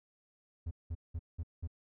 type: tone bursts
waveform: triangle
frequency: 82.41 Hz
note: E2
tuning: in tune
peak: -33 dBFS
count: 5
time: 0.66-1.675 s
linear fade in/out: 10 ms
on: 51 ms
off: 190 ms
effects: none